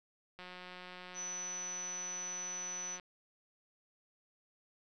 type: click train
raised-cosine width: 0.3 ms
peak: -33 dBFS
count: 473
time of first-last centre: 0.39-2.998 s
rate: 181 Hz
type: tone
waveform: sine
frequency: 5980 Hz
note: F#8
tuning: 17 cents sharp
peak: -39 dBFS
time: 1.14-2.99 s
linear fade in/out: 50 ms
effects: none